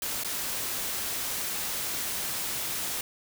white noise with dropouts, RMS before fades -32 dBFS, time 0.02-3.01 s, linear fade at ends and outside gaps 2 ms, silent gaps 0.236-0.246 s, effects none

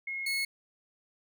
sine / 30% pulse tone pair in turn, 2161 / 2181 Hz, C#7 / C#7, -45 / -29 cents, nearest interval unison, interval 16 cents, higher second, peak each -33 / -26 dBFS, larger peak second, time 0.07-0.26 / 0.26-0.45 s, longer neither, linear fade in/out 5 ms, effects none

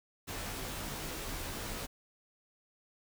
pink noise with comb filter, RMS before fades -40 dBFS, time 0.27-1.87 s, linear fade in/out 20 ms, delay 17 ms, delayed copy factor -0.8, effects none

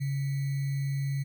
sine tone with sample-and-hold, 138.4 Hz, C#3, 2 cents flat, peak -27 dBFS, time 0-1.24 s, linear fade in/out 20 ms, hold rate 2100 Hz, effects none

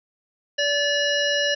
harmonic tone with a mistuned harmonic, 578 Hz, D5, 28 cents flat, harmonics 1 / 3 / 5 / 7 / 9 / 10, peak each -24 / -24 / -25 / -32 / -32 / -33 dBFS, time 0.58-1.55 s, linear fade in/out 10 ms, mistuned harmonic 10, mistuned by -32 cents, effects none

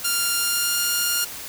5% pulse tone with pitch glide, 1396.9 to 1410.7 Hz, F6 to F6, 0 to +17 cents, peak -9 dBFS, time 0.04-1.25 s, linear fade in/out 10 ms, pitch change +17 cents, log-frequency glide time 0.34-0.85 s, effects white hiss -35 dBFS RMS until 1.48 s

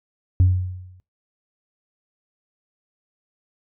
sine tone with exponential decay, 91.5 Hz, F#2, 19 cents flat, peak -8 dBFS, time 0.4-1 s, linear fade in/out 0 ms, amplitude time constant 130 ms, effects noise-tail reverb RT60 0.2 s tail -20 dB re dry + tanh soft clip ceiling -9 dBFS

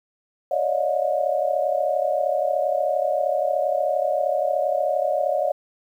sine tone cluster, 560 / 593 / 630 / 718 Hz, C#5 / D5 / D#5 / F5, +18 / +17 / +21 / +48 cents, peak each -25 dBFS, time 0.51-5.52 s, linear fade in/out 5 ms, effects 9-bit

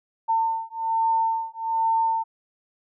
sine beating tone pair, 901 / 902.2 Hz, A5 / A5, +41 / +43 cents, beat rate 1.2 Hz, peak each -24 dBFS, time 0.28-2.24 s, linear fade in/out 20 ms, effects none

